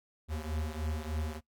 square beating tone pair, 76.3 / 79.6 Hz, D#2 / D#2, -33 / +40 cents, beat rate 3.3 Hz, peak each -36 / -39 dBFS, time 0.28-1.41 s, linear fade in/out 50 ms, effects noise-tail reverb RT60 0.1 s tail -19 dB re dry

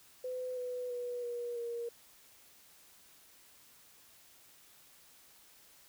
sine tone with pitch steps, 506 / 497 / 488.2 / 479.5 / 471 Hz, B4 / B4 / B4 / A#4 / A#4, +42 / +11 / -20 / +49 / +18 cents, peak -36 dBFS, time 0.24-1.89 s, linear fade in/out 5 ms, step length 330 ms, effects white hiss -61 dBFS RMS until 5.88 s

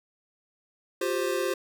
square chord, F suspended second, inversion none, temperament equal with one note detuned, 354.5 / 392 / 523.3 Hz, F4 / G4 / C5, +26 / 0 / 0 cents, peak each -31 dBFS, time 1.01-1.54 s, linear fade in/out 5 ms, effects none

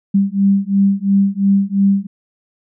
sine beating tone pair, 196 / 198.9 Hz, G3 / G3, 0 / +25 cents, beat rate 2.9 Hz, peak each -14 dBFS, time 0.14-2.07 s, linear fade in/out 10 ms, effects none

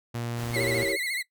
sawtooth tone, 118.3 Hz, A#2, 26 cents sharp, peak -26 dBFS, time 0.14-0.84 s, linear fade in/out 10 ms
pink noise, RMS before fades -41 dBFS, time 0.35-0.95 s, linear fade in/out 50 ms
35% pulse tone with vibrato, 2072 Hz, C7, 17 cents flat, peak -26 dBFS, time 0.53-1.23 s, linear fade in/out 20 ms, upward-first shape sine, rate 14 Hz, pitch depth 100 cents each way
sine chord, E diminished seventh, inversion none, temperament equal with one note detuned, 329.6 / 392 / 462.4 / 554.4 Hz, E4 / G4 / Bb4 / Db5, 0 / 0 / -14 / 0 cents, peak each -34 / -31 / -34 / -30 dBFS, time 0.55-0.97 s, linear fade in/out 20 ms
effects noise-tail reverb RT60 0.1 s tail -19 dB re dry

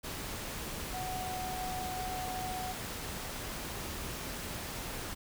sine tone in noise, 740 Hz, F#5, in tune, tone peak -37 dBFS, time 0.93-2.73 s, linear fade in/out 20 ms, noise pink, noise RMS -40 dBFS, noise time 0.03-5.15 s, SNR 0 dB, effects none

